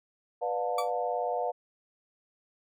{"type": "chord", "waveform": "sine", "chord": "B half-diminished seventh", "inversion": "none", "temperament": "just", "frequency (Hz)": [493.9, 592.7, 711.2, 889], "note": ["B4", "D5", "F5", "A5"], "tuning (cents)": [0, 16, 31, 18], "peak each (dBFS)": [-33, -35, -31, -37], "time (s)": [0.41, 1.52], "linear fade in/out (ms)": 20}
{"type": "tone with exponential decay", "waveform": "40% pulse", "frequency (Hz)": 1152, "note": "D6", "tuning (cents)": -34, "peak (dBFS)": -26, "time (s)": [0.78, 0.91], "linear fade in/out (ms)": 5, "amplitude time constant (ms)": 27}
{"effects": []}